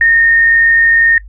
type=tone with amplitude modulation; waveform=sine; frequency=1837 Hz; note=A#6; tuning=26 cents flat; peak=-5 dBFS; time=0.01-1.18 s; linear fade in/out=2 ms; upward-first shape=sine; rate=122 Hz; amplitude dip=25%; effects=noise-tail reverb RT60 0.1 s tail -20 dB re dry + added 50 Hz sine -30 dBFS peak until 1.28 s